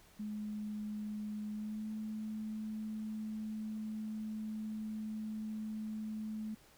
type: tone with pitch glide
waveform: sine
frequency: 211.1 to 216.2 Hz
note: G#3 to A3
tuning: +29 to -30 cents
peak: -38 dBFS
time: 0.19-6.55 s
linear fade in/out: 10 ms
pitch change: +41 cents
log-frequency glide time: 1.49-1.89 s
effects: pink hiss -63 dBFS RMS until 6.77 s